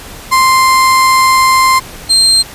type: tone pair in turn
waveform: 35% pulse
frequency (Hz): 1046.5 / 4174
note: C6 / C8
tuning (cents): 0 / -5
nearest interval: 2 octaves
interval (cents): 2395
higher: second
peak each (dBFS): -4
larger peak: neither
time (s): 0.31-1.8 / 2.09-2.43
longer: first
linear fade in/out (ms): 20
effects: pink hiss -30 dBFS RMS until 2.54 s + resampled to 32000 Hz